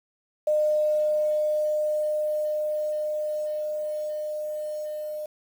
sine tone with level ramp, 607 Hz, D#5, 43 cents flat, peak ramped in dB -19 to -30 dBFS, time 0.47-5.26 s, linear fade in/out 5 ms, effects 8-bit

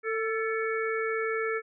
harmonic tone with a mistuned harmonic, 445.8 Hz, A4, 23 cents sharp, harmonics 1 / 3 / 4 / 5, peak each -29 / -34 / -35 / -36 dBFS, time 0.03-1.62 s, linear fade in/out 50 ms, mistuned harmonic 4, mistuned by -46 cents, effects none

